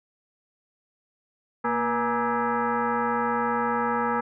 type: tone with frequency modulation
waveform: sine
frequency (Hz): 233.7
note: A#3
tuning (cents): +5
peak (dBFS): -22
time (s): 1.64-4.21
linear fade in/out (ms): 10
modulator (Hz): 357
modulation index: 3.7
effects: none